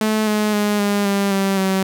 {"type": "tone with pitch steps", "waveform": "sawtooth", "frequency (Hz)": [216.4, 211.9, 207.6, 203.3, 199.13, 195.03, 191.02], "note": ["A3", "G#3", "G#3", "G#3", "G3", "G3", "G3"], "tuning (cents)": [-29, 35, 0, -37, 27, -9, -45], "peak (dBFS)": -12, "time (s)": [0.01, 1.83], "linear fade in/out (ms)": 2, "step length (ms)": 260, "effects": []}